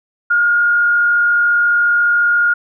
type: tone with frequency modulation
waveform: sine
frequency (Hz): 1422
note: F6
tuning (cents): +31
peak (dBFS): -10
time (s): 0.3-2.54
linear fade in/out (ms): 10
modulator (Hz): 45.7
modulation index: 0.37
effects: none